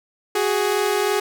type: tone pair together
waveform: sawtooth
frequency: 372.3 / 415.3 Hz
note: F#4 / G#4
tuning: +11 / 0 cents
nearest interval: major second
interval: 189 cents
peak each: -19 / -16 dBFS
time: 0.35-1.2 s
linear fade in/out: 5 ms
effects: none